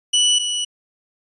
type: tone pair in turn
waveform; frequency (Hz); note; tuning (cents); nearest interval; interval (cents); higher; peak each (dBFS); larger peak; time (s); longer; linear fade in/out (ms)
sawtooth; 2960 / 2948; F#7 / F#7; 0 / -7; unison; 7; first; -10 / -17; first; 0.13-0.39 / 0.39-0.65; neither; 10
effects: resampled to 24000 Hz